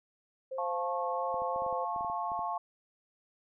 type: tone with vibrato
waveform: sine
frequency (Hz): 523.3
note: C5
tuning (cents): 0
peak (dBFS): -35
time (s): 0.51-1.85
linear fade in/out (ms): 10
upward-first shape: triangle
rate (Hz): 3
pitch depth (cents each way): 22
type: chord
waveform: sine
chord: F augmented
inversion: none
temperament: just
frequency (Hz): 698.5 / 873.1 / 1091.3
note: F5 / A5 / C#6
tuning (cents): 0 / -14 / -27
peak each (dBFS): -36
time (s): 0.58-2.58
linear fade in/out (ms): 5
type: clicks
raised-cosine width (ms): 2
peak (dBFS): -36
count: 12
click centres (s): 1.343 / 1.42 / 1.561 / 1.621 / 1.664 / 1.727 / 1.962 / 2.009 / 2.047 / 2.099 / 2.318 / 2.392
effects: none